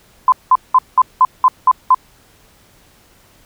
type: tone bursts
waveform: sine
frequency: 1021 Hz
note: C6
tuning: 43 cents flat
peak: -5 dBFS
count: 8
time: 0.28-1.946 s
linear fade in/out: 2 ms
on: 42 ms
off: 190 ms
effects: pink hiss -50 dBFS RMS until 3.45 s